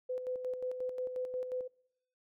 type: tone with tremolo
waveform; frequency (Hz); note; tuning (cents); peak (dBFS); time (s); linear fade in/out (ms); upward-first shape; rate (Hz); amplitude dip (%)
sine; 506; B4; +42; -33; 0.09-1.68; 10; square; 5.6; 50
effects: noise-tail reverb RT60 0.8 s tail -26 dB re dry